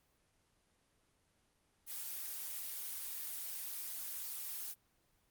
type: noise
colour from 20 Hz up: blue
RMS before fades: -43 dBFS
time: 1.86-4.75 s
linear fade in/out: 50 ms
effects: pink hiss -75 dBFS RMS until 5.3 s + Opus 24 kbps